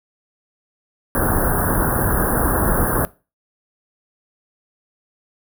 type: band-stop noise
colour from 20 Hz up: pink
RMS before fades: -18 dBFS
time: 1.15-3.05 s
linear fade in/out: 0 ms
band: 1700 to 9600 Hz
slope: 96 dB/octave
effects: noise-tail reverb RT60 0.3 s tail -20 dB re dry